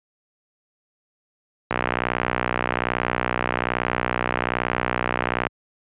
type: click train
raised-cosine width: 0.5 ms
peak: -5 dBFS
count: 231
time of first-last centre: 1.71-5.468 s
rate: 61.2 Hz
effects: high-pass 80 Hz 12 dB/octave + resampled to 8000 Hz